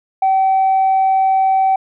sine tone, 767 Hz, G5, 38 cents flat, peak -9 dBFS, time 0.22-1.76 s, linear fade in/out 5 ms, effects tanh soft clip ceiling -8 dBFS

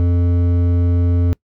triangle tone with hard clipping, 87.31 Hz, F2, in tune, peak -14 dBFS, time 0-1.33 s, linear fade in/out 0 ms, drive 14 dB, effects noise-tail reverb RT60 0.1 s tail -24 dB re dry

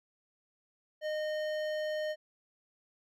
triangle tone with hard clipping, 614 Hz, D#5, 23 cents flat, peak -34 dBFS, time 1.01-2.16 s, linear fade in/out 50 ms, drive 17 dB, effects none

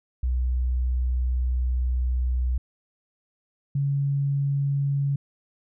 sine tone pair in turn, 62.4 / 140.08 Hz, B1 / C#3, +19 / +18 cents, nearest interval octave + major second, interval 1399 cents, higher second, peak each -21 dBFS, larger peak neither, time 0.23-2.58 / 3.75-5.16 s, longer first, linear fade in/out 5 ms, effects none

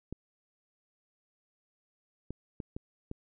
clicks, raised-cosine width 3 ms, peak -25 dBFS, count 5, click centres 0.126 / 2.306 / 2.602 / 2.765 / 3.114 s, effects none

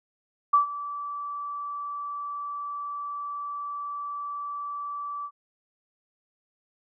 sine tone with ADSR envelope, 1158 Hz, D6, 25 cents flat, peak -14 dBFS, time 0.53-5.31 s, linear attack 9 ms, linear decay 120 ms, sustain -17 dB, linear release 63 ms, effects none

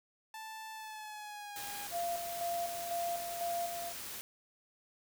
sawtooth tone with pitch glide, 880 to 816.3 Hz, A5 to G#5, 0 to -30 cents, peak -40 dBFS, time 0.34-1.87 s, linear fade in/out 2 ms, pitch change -130 cents, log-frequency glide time 0.73-1.59 s
white noise, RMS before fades -44 dBFS, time 1.56-4.21 s, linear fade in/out 0 ms
sine tone with tremolo, 690 Hz, F5, 21 cents flat, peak -33 dBFS, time 1.91-3.93 s, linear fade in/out 50 ms, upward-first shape square, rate 2 Hz, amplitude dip 50%
effects none

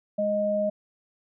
sine tone pair together, 207.4 / 621.1 Hz, G#3 / D#5, -2 / -3 cents, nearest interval octave + perfect fifth, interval 1899 cents, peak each -30 / -23 dBFS, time 0.18-0.7 s, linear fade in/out 10 ms, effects none

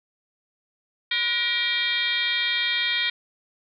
sine tone with frequency modulation, 2794 Hz, F7, in tune, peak -21 dBFS, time 1.11-3.1 s, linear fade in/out 5 ms, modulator 447 Hz, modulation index 2.5, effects none

